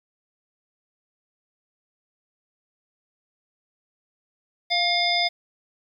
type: harmonic tone with a mistuned harmonic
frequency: 712 Hz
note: F5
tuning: 33 cents sharp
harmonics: 1 / 3 / 5 / 7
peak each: -25 / -25 / -25 / -25 dBFS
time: 4.7-5.29 s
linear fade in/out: 20 ms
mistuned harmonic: 1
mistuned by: -35 cents
effects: 9-bit